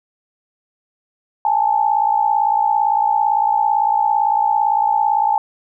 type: tone pair together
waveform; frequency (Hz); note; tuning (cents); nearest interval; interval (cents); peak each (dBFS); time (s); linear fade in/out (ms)
sine; 823 / 880.8; G#5 / A5; -16 / +2; minor second; 118; -16; 1.45-5.38; 2
effects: none